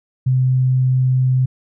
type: tone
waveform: sine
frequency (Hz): 128.9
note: C3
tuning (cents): -26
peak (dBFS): -12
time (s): 0.26-1.46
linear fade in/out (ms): 10
effects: none